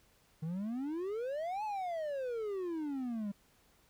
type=exponential two-way sweep; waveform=triangle; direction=up then down; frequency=152.9 to 876 to 196.8 Hz; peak=-33 dBFS; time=0.42-3.32 s; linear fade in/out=10 ms; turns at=1.64 s; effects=pink hiss -68 dBFS RMS until 3.89 s